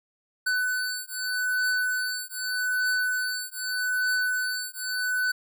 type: beating tone pair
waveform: square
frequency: 1500 / 1500.82 Hz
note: F#6 / F#6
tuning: +23 / +24 cents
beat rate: 0.82 Hz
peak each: -29 dBFS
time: 0.46-5.32 s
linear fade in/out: 10 ms
effects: none